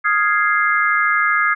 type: chord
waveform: sine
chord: F minor seventh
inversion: third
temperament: equal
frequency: 1244.5 / 1396.9 / 1661.2 / 2093 Hz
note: Eb6 / F6 / Ab6 / C7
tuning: 0 / 0 / 0 / 0 cents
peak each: -18 / -22 / -18 / -20 dBFS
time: 0.04-1.55 s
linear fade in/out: 20 ms
effects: none